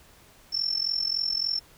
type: tone with amplitude modulation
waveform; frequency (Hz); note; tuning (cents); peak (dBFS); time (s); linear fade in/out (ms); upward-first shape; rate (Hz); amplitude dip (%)
sine; 5380; E8; +34; -21; 0.52-1.6; 20; sine; 43.5; 85
effects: pink hiss -55 dBFS RMS until 1.77 s